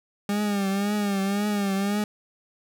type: tone with vibrato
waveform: 40% pulse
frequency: 201.4 Hz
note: G3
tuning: 47 cents sharp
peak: -22 dBFS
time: 0.29-2.04 s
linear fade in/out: 2 ms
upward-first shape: triangle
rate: 1.9 Hz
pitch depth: 78 cents each way
effects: none